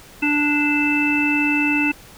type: harmonic tone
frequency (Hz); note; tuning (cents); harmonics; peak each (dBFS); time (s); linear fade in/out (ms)
293.6; D4; 0; 1 / 3 / 5 / 7 / 9; -19 / -29 / -29 / -29 / -19; 0.22-1.92; 10
effects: pink hiss -44 dBFS RMS until 2.17 s